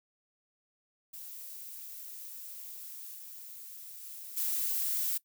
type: noise with level steps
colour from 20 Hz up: violet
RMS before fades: -45 / -47 / -45 / -32 dBFS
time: 1.13-5.18 s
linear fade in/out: 10 ms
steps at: 3.14 / 4.02 / 4.36 s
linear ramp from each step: 20 ms
effects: noise-tail reverb RT60 0.1 s tail -20 dB re dry